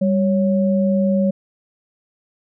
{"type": "tone pair together", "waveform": "sine", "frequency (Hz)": [196.63, 554.4], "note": ["G3", "C#5"], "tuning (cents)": [6, 0], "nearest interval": "octave + tritone", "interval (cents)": 1794, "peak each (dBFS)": [-15, -20], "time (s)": [0.01, 1.31], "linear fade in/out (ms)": 10, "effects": []}